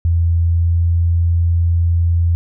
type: tone with pitch glide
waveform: sine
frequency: 84.2 to 84.88 Hz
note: E2 to F2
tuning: +37 to -49 cents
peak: -11 dBFS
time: 0.05-2.35 s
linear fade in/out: 0 ms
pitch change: +14 cents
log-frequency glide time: 0.39-0.81 s
effects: none